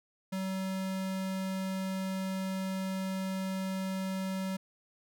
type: tone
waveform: square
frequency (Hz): 190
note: F#3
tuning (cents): +46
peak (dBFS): -33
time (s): 0.32-4.57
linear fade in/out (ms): 10
effects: none